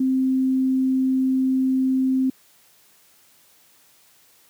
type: tone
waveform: sine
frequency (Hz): 261.6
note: C4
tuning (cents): 0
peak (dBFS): -17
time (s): 0-2.3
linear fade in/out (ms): 5
effects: white hiss -56 dBFS RMS until 4.49 s + high-pass 80 Hz 12 dB/octave